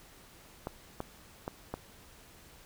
clicks, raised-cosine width 1 ms, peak -21 dBFS, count 4, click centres 0.671 / 1.004 / 1.479 / 1.74 s, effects pink hiss -56 dBFS RMS until 2.65 s

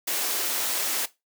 white high-pass noise, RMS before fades -27 dBFS, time 0.07-1.06 s, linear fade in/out 10 ms, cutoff 270 Hz, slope 24 dB/octave, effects noise-tail reverb RT60 0.2 s tail -17 dB re dry

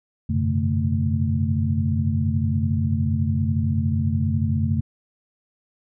sine tone cluster, 91.9 / 102.5 / 129.4 / 143.4 / 222.4 Hz, F#2 / G#2 / C3 / D3 / A3, -11 / -22 / -19 / -41 / +19 cents, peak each -22 / -31 / -27 / -26 / -25 dBFS, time 0.29-4.81 s, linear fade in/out 10 ms, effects none

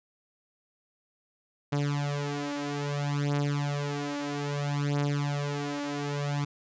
sawtooth beating tone pair, 143.8 / 144.41 Hz, D3 / D3, -36 / -29 cents, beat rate 0.61 Hz, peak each -27 / -27 dBFS, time 1.72-6.45 s, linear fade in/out 10 ms, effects resampled to 16000 Hz

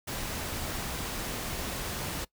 pink noise, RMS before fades -35 dBFS, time 0.07-2.25 s, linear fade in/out 10 ms, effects noise-tail reverb RT60 0.1 s tail -21 dB re dry

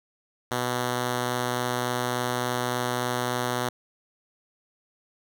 5% pulse tone, 123.47 Hz, B2, in tune, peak -14 dBFS, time 0.51-3.69 s, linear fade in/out 5 ms, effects none

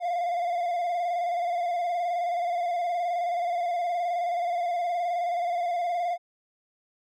triangle tone with vibrato, 698.5 Hz, F5, in tune, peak -23 dBFS, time 0-6.18 s, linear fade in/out 50 ms, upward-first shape square, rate 19 Hz, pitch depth 38 cents each way, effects none

